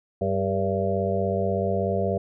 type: harmonic tone with a mistuned harmonic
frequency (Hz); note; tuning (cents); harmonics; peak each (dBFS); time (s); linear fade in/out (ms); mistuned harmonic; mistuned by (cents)
96.4; G2; -28; 1 / 2 / 4 / 5 / 6 / 7; -29 / -29 / -29 / -29 / -29 / -29; 0.21-2.18; 5; 4; +53
effects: none